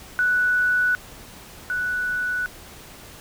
sine tone pair in turn, 1480 / 1480 Hz, F#6 / F#6, 0 / 0 cents, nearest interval unison, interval 0 cents, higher neither, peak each -17 / -22 dBFS, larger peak first, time 0.19-0.95 / 1.7-2.46 s, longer neither, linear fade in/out 0 ms, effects pink hiss -43 dBFS RMS until 3.2 s

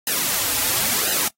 white noise with flanger, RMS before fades -21 dBFS, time 0.07-1.28 s, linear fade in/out 2 ms, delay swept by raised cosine 0.87 to 5.47 ms, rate 0.97 Hz, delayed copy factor -0.8, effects noise-tail reverb RT60 0.1 s tail -21 dB re dry + AAC 48 kbps

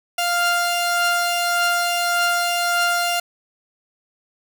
sawtooth tone pair together, 697.6 / 1396.9 Hz, F5 / F6, -2 / 0 cents, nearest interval octave, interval 1202 cents, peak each -17 dBFS, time 0.18-3.2 s, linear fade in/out 5 ms, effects none

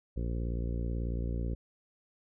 harmonic tone, 58.27 Hz, A#1, in tune, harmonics 1 / 2 / 3 / 4 / 5 / 6 / 7 / 8 / 9, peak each -32 / -38 / -42 / -44 / -46 / -48 / -49 / -50 / -51 dBFS, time 0.16-1.55 s, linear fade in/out 10 ms, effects none

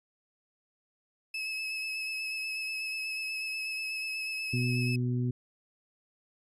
35% pulse tone with vibrato, 2589 Hz, E7, 32 cents flat, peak -31 dBFS, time 1.34-4.96 s, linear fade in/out 5 ms, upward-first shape sine, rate 8.2 Hz, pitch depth 22 cents each way
harmonic tone, 123.47 Hz, B2, in tune, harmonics 1 / 2 / 3, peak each -28 / -33 / -41 dBFS, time 4.53-5.31 s, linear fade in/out 5 ms
effects resampled to 22050 Hz

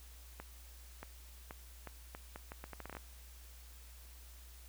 accelerating click train, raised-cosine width 0.5 ms, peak -30 dBFS, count 15, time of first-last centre 0.4-2.969 s, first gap 630 ms, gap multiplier 0.76, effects added 60 Hz sine -53 dBFS peak until 4.68 s + white hiss -60 dBFS RMS until 4.68 s

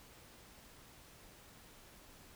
silence, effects pink hiss -59 dBFS RMS until 2.35 s

